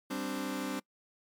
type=chord; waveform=sawtooth; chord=G suspended fourth; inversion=none; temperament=just; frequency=196 / 261.3 / 294 Hz; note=G3 / C4 / D4; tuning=0 / -2 / +2 cents; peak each=-36 / -33 / -33 dBFS; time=0.1-0.8 s; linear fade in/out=10 ms; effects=noise-tail reverb RT60 0.1 s tail -24 dB re dry + MP3 96 kbps